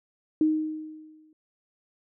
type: tone with exponential decay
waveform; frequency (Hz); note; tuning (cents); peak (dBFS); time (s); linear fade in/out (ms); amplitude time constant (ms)
sine; 311.1; D#4; 0; -17; 0.41-1.33; 2; 200
effects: none